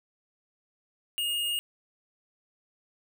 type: tone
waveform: square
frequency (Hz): 2849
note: F7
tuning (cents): +34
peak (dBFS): -28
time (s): 1.18-1.59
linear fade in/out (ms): 0
effects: none